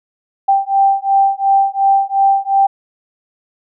sine beating tone pair, 784 / 786.8 Hz, G5 / G5, 0 / +6 cents, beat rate 2.8 Hz, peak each -13 dBFS, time 0.48-2.67 s, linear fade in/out 10 ms, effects none

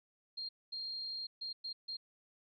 sine tone bursts at uneven times, 4212 Hz, C8, 11 cents sharp, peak -39 dBFS, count 5, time 0.37-0.49 / 0.72-1.27 / 1.41-1.53 / 1.64-1.73 / 1.88-1.97 s, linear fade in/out 10 ms, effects none

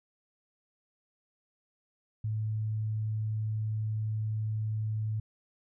sine tone, 108.5 Hz, A2, 24 cents flat, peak -29 dBFS, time 2.24-5.2 s, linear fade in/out 5 ms, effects none

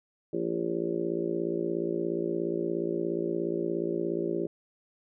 harmonic tone with a mistuned harmonic, 57 Hz, A#1, 38 cents flat, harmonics 3 / 4 / 5 / 6 / 7 / 8 / 9 / 10, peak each -38 / -40 / -40 / -31 / -32 / -44 / -41 / -40 dBFS, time 0.33-4.47 s, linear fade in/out 5 ms, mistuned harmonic 8, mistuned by -24 cents, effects none

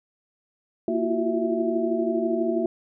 sine tone cluster, 232 / 333.6 / 346 / 372 / 661 Hz, A#3 / E4 / F4 / F#4 / E5, -8 / +21 / -16 / +9 / +5 cents, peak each -28 dBFS, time 0.88-2.66 s, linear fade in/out 2 ms, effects none

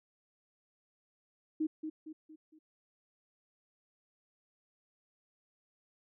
sine tone with echo, 312.3 Hz, D#4, 7 cents sharp, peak -29 dBFS, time 1.6-1.67 s, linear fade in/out 10 ms, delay 230 ms, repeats 4, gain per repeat -7 dB, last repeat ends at 2.59 s, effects none

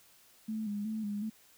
sine tone with vibrato, 211.9 Hz, G#3, 35 cents sharp, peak -33 dBFS, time 0.48-1.3 s, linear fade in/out 10 ms, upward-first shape square, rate 2.7 Hz, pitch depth 54 cents each way, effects white hiss -62 dBFS RMS until 1.57 s

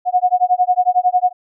sine tone with tremolo, 727 Hz, F#5, 31 cents flat, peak -8 dBFS, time 0.05-1.33 s, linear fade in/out 50 ms, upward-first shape sine, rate 11 Hz, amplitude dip 100%, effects none

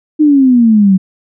sine exponential sweep, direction down, 311.1 to 185 Hz, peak -4 dBFS, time 0.19-0.98 s, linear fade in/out 20 ms, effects none

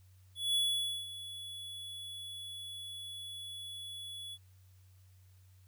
square tone with ADSR envelope, 3400 Hz, G#7, 40 cents sharp, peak -28 dBFS, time 0.35-4.38 s, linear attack 200 ms, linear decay 510 ms, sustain -15 dB, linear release 46 ms, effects added 93 Hz sine -58 dBFS peak until 5.67 s + white hiss -72 dBFS RMS until 5.67 s

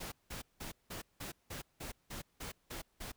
pink noise bursts, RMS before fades -44 dBFS, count 11, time 0-3.12 s, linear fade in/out 10 ms, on 120 ms, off 180 ms, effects pink hiss -75 dBFS RMS until 3.16 s

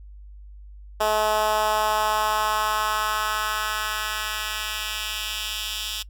10% pulse tone with high-pass filter sweep, 214.4 Hz, A3, 45 cents flat, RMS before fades -25 dBFS, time 1-6.03 s, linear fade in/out 10 ms, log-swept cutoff 590 to 3400 Hz, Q 1.7, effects noise-tail reverb RT60 0.1 s tail -22 dB re dry + added 50 Hz sine -40 dBFS peak until 6.09 s

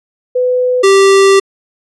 sine / square tone pair in turn, 501 / 391 Hz, B4 / G4, +25 / -4 cents, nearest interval major third, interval 429 cents, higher first, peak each -9 / -5 dBFS, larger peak second, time 0.35-0.83 / 0.83-1.4 s, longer second, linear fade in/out 10 ms, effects resampled to 22050 Hz

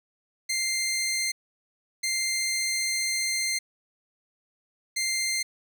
15% pulse tone bursts at uneven times, 2095 Hz, C7, 2 cents sharp, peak -19 dBFS, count 3, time 0.49-1.32 / 2.03-3.59 / 4.96-5.43 s, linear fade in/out 10 ms, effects none

